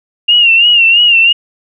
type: tone with vibrato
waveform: sine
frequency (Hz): 2794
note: F7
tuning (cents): 0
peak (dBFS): -4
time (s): 0.28-1.33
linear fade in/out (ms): 10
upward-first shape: sine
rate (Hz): 3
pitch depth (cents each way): 76
effects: none